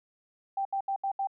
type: tone bursts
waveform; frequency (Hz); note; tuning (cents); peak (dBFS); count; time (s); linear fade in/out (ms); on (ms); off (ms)
sine; 784; G5; 0; -27; 5; 0.57-1.272; 5; 82; 73
effects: none